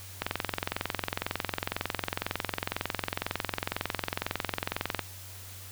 click train, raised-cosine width 0.3 ms, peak -12 dBFS, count 106, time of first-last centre 0.22-4.993 s, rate 22 Hz, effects added 94 Hz sine -46 dBFS peak until 5.71 s + white hiss -47 dBFS RMS until 5.71 s

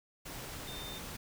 sine tone in noise, 3613 Hz, A7, 45 cents sharp, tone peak -45 dBFS, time 0.67-0.99 s, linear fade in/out 10 ms, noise pink, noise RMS -44 dBFS, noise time 0.25-1.17 s, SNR -4 dB, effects none

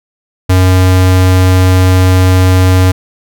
square tone, 92.5 Hz, F#2, in tune, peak -5 dBFS, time 0.49-2.92 s, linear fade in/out 10 ms, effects none

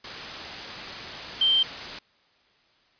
sine tone in noise, 3136 Hz, G7, in tune, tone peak -18 dBFS, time 1.41-1.63 s, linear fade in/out 5 ms, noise white, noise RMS -35 dBFS, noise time 0.04-1.99 s, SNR +14 dB, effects white hiss -63 dBFS RMS until 2.99 s + resampled to 11025 Hz

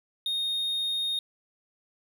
triangle tone, 3703 Hz, A#7, 12 cents flat, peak -25 dBFS, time 0.26-1.19 s, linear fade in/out 2 ms, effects none

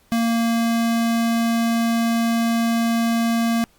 square tone, 230.7 Hz, A#3, 18 cents flat, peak -18 dBFS, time 0.12-3.64 s, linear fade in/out 0 ms, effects pink hiss -58 dBFS RMS until 3.78 s + Opus 48 kbps

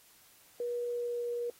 sine tone with pitch glide, 481.5 to 477.9 Hz, B4 to A#4, -44 to +43 cents, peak -32 dBFS, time 0.6-1.5 s, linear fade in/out 2 ms, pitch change -13 cents, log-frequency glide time 0.88-1.3 s, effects white hiss -61 dBFS RMS until 1.59 s + AAC 48 kbps

